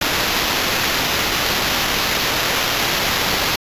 white noise with sample-and-hold, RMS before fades -19 dBFS, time 0.01-3.56 s, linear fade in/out 5 ms, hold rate 8820 Hz, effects resampled to 32000 Hz

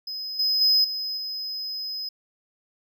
triangle tone with level steps, 5060 Hz, D#8, 28 cents sharp, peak -29 / -19 / -15 / -26 / -28 dBFS, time 0.07-2.09 s, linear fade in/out 5 ms, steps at 0.39 / 0.61 / 0.84 / 1.17 s, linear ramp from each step 5 ms, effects none

